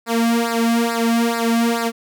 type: tone with flanger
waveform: sawtooth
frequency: 231.8 Hz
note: A#3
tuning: 10 cents flat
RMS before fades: -18 dBFS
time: 0.06-1.92 s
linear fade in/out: 50 ms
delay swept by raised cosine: 0.31 to 2.11 ms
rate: 2.3 Hz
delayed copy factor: -1
effects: none